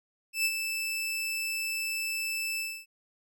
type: tone with ADSR envelope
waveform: sawtooth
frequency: 2637 Hz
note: E7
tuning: in tune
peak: -20 dBFS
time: 0.33-2.86 s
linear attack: 120 ms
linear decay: 50 ms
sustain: -7 dB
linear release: 270 ms
effects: none